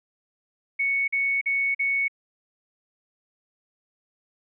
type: tone bursts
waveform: sine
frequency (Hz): 2218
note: C#7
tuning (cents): 0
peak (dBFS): -21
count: 4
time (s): 0.79-2.082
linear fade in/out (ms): 10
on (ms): 290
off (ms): 44
effects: none